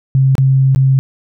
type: tone with dropouts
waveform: sine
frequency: 133.7 Hz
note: C3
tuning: 38 cents sharp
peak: -7 dBFS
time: 0.15-0.99 s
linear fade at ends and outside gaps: 0 ms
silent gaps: 0.353-0.381 / 0.748-0.76 s
effects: none